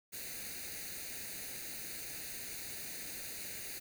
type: noise with comb filter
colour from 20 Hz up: white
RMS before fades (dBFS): -44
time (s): 0.12-3.8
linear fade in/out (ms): 20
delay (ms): 0.46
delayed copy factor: +0.75
effects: none